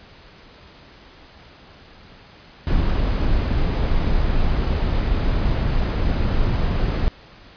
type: noise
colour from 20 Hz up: brown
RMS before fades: -19 dBFS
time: 2.67-7.08 s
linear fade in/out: 0 ms
effects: pink hiss -46 dBFS RMS until 7.56 s + resampled to 11025 Hz